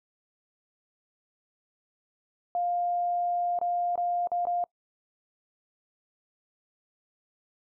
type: tone with dropouts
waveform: sine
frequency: 703 Hz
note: F5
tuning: 11 cents sharp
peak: -25 dBFS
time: 2.55-4.64 s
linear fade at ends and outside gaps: 1 ms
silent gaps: 3.589-3.614 / 3.956-3.977 / 4.272-4.317 / 4.453-4.469 s
effects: noise-tail reverb RT60 0.1 s tail -25 dB re dry